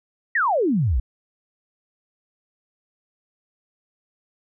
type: exponential sweep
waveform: sine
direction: down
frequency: 1975.5 to 51.91 Hz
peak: -17 dBFS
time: 0.35-1 s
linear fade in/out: 5 ms
effects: none